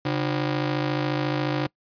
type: ring-modulated tone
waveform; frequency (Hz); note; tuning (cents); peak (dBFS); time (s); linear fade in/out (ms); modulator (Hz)
sawtooth; 220; A3; 0; -16; 0.05-1.67; 5; 82.9
effects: noise-tail reverb RT60 0.1 s tail -24 dB re dry + resampled to 11025 Hz